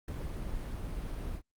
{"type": "noise with ADSR envelope", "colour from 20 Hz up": "brown", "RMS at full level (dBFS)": -32, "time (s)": [0.08, 1.42], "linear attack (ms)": 4, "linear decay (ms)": 4, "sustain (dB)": -5, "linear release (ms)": 72, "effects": ["Opus 32 kbps"]}